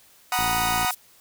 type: chord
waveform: sawtooth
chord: B major seventh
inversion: second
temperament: equal with one note detuned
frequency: 740 / 932.3 / 979.8 / 1244.5 Hz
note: F#5 / A#5 / B5 / D#6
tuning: 0 / 0 / -14 / 0 cents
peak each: -21 / -27 / -26 / -24 dBFS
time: 0.32-0.91 s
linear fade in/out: 2 ms
type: high-pass noise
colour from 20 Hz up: pink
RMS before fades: -33 dBFS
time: 0.33-0.95 s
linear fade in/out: 10 ms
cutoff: 9100 Hz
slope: 12 dB/octave
type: click train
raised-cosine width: 3 ms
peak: -22 dBFS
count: 27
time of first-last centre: 0.39-0.848 s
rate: 56.8 Hz
effects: white hiss -55 dBFS RMS until 1.2 s